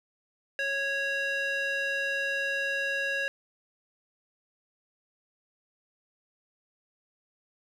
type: tone with band-pass filter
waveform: square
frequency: 552 Hz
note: C#5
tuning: 7 cents flat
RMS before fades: -30 dBFS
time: 0.59-3.28 s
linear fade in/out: 0 ms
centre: 2100 Hz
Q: 3.4
effects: none